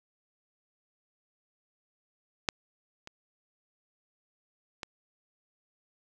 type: clicks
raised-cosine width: 0.2 ms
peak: -8 / -26 / -19 dBFS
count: 3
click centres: 2.488 / 3.074 / 4.832 s
effects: none